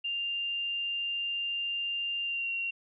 sine tone with pitch glide, 2794 to 2751 Hz, F7 to F7, 0 to -27 cents, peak -30 dBFS, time 0.04-2.71 s, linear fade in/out 10 ms, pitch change -27 cents, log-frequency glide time 2.23-2.5 s, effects none

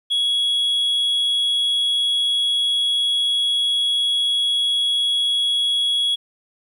sine tone, 3341 Hz, G#7, 10 cents sharp, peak -14 dBFS, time 0.1-6.16 s, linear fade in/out 20 ms, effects tanh soft clip ceiling -16 dBFS + 9-bit

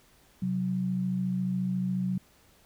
sine tone pair together, 130.81 / 184.99 Hz, C3 / F#3, 0 / 0 cents, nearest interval tritone, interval 600 cents, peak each -34 / -27 dBFS, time 0.42-2.18 s, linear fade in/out 5 ms, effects pink hiss -61 dBFS RMS until 2.65 s

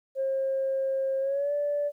sine tone with pitch glide, 536 to 581.1 Hz, C5 to D5, +42 to -18 cents, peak -24 dBFS, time 0.15-1.92 s, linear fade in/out 50 ms, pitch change +140 cents, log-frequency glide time 1.2-1.53 s, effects tanh soft clip ceiling -20 dBFS + 11-bit

